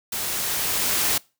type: noise with level ramp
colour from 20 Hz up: white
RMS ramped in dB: -28 to -21 dBFS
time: 0.12-1.18 s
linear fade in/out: 5 ms
effects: noise-tail reverb RT60 0.3 s tail -24 dB re dry